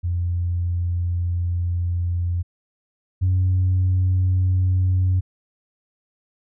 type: tone pair in turn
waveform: sine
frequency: 87.31 / 92.3 Hz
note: F2 / F#2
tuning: 0 / -4 cents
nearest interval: minor second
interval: 96 cents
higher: second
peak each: -19 / -14 dBFS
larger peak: second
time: 0.03-2.43 / 3.21-5.21 s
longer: first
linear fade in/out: 20 ms
effects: tanh soft clip ceiling -13 dBFS